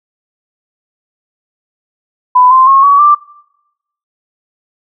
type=tone with pitch steps; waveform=sine; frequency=1000 / 1041.9 / 1085.5 / 1130.9 / 1178.3 Hz; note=B5 / C6 / C#6 / C#6 / D6; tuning=+21 / -8 / -37 / +34 / +5 cents; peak=-3 dBFS; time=2.35-3.15 s; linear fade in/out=10 ms; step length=160 ms; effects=noise-tail reverb RT60 0.9 s tail -23 dB re dry